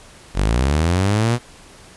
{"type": "linear sweep", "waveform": "sawtooth", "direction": "up", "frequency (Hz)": [43.65, 123.47], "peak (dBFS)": -11, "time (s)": [0.34, 1.39], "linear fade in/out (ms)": 50, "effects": ["pink hiss -44 dBFS RMS until 1.96 s", "resampled to 24000 Hz"]}